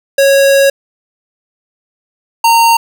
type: tone pair in turn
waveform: square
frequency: 551 / 921.3 Hz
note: C#5 / A#5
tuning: -11 / -21 cents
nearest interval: major sixth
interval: 890 cents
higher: second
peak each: -6 dBFS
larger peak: neither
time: 0.18-0.7 / 2.44-2.77 s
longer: first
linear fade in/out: 5 ms
effects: none